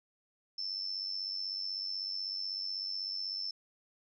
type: tone with amplitude modulation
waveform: sine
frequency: 5310 Hz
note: E8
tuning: 12 cents sharp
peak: -32 dBFS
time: 0.58-3.51 s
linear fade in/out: 5 ms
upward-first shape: sine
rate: 96.1 Hz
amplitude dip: 65%
effects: none